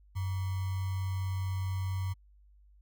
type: tone with sample-and-hold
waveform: sine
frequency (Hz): 94.5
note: F#2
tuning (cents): +37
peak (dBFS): -30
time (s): 0.15-2.14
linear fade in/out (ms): 20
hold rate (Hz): 1050
effects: added 50 Hz sine -57 dBFS peak until 2.81 s